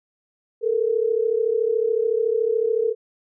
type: tone pair together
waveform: sine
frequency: 435.7 / 469.5 Hz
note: A4 / A#4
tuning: -17 / +12 cents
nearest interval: minor second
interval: 129 cents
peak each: -21 dBFS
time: 0.61-2.95 s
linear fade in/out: 50 ms
effects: none